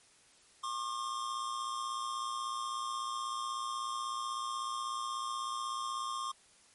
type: tone pair together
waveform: square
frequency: 1078 / 1194.3 Hz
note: C#6 / D6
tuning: -49 / +29 cents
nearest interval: major second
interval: 178 cents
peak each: -38 / -40 dBFS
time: 0.63-6.32 s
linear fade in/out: 10 ms
effects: white hiss -63 dBFS RMS until 6.74 s + MP3 48 kbps